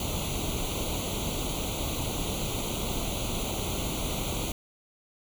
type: noise with comb filter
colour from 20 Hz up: pink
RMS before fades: -31 dBFS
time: 0-4.52 s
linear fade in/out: 2 ms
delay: 0.29 ms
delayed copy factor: +1
effects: none